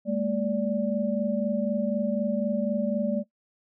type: tone cluster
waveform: sine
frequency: 204.7 / 228.7 / 582 Hz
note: G#3 / A#3 / D5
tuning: -25 / -33 / -16 cents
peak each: -28 dBFS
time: 0.05-3.24 s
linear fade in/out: 50 ms
effects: noise-tail reverb RT60 0.1 s tail -17 dB re dry